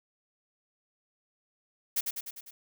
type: noise with echo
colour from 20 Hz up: blue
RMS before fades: -28 dBFS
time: 1.96-2.01 s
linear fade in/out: 10 ms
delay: 100 ms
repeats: 5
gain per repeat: -4 dB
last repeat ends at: 2.51 s
effects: none